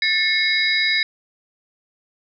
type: tone cluster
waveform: sine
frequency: 1771 / 2166 / 3887 / 4922 Hz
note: A6 / C#7 / B7 / D#8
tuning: +11 / -41 / -28 / -20 cents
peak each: -22 / -20 / -22 / -25 dBFS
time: 0.02-1.03 s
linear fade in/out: 2 ms
effects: none